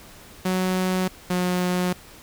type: tone pair in turn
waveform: sawtooth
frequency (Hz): 185.2 / 180.34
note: F#3 / F#3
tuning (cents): +2 / -44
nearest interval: unison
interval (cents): 46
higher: first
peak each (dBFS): -17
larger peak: neither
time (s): 0.45-1.08 / 1.3-1.93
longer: neither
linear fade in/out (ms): 5
effects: pink hiss -46 dBFS RMS until 2.22 s